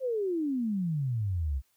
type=exponential sweep; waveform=sine; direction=down; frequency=541 to 62.9 Hz; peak=-27 dBFS; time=0-1.62 s; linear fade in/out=50 ms; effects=white hiss -71 dBFS RMS until 1.76 s